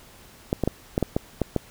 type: clicks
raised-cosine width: 2 ms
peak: -8 dBFS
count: 8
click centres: 0.529 / 0.637 / 0.676 / 0.979 / 1.027 / 1.165 / 1.417 / 1.563 s
effects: pink hiss -50 dBFS RMS until 1.7 s

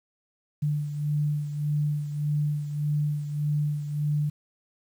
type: beating tone pair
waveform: sine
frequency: 147.9 / 149.6 Hz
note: D3 / D3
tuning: +13 / +32 cents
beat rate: 1.7 Hz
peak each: -25 / -32 dBFS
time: 0.62-4.3 s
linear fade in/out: 10 ms
effects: 9-bit

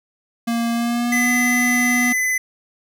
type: tone with pitch glide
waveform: square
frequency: 233.1 to 244.8 Hz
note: A#3 to B3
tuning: 0 to -15 cents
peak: -19 dBFS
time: 0.47-2.13 s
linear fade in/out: 10 ms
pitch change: +85 cents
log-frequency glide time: 0.72-1.31 s
type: tone with vibrato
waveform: square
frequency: 2020 Hz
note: B6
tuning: 39 cents sharp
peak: -18 dBFS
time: 1.12-2.38 s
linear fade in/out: 5 ms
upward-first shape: sine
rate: 18 Hz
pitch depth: 10 cents each way
effects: none

